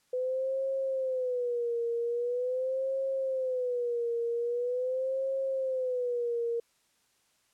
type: tone with vibrato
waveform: sine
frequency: 501 Hz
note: B4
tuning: 25 cents sharp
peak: -28 dBFS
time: 0.13-6.6 s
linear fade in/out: 5 ms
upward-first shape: sine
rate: 0.43 Hz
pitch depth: 120 cents each way
effects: white hiss -70 dBFS RMS until 7.53 s + low-pass 10000 Hz 12 dB/octave